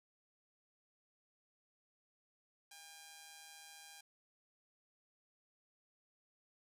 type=tone with amplitude modulation; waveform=5% pulse; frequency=805 Hz; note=G5; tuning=46 cents sharp; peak=-40 dBFS; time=2.71-4.01 s; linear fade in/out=5 ms; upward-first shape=sine; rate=154 Hz; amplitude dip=50%; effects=none